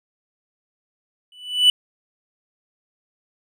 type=tone with exponential growth; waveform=triangle; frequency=2975 Hz; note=F#7; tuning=9 cents sharp; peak=-6 dBFS; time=1.32-1.7 s; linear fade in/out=2 ms; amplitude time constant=81 ms; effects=none